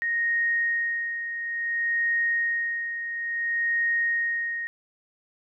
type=tone with tremolo; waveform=sine; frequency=1864.7 Hz; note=A#6; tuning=in tune; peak=-21 dBFS; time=0.02-4.67 s; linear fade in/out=0 ms; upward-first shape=sine; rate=0.58 Hz; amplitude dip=60%; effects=none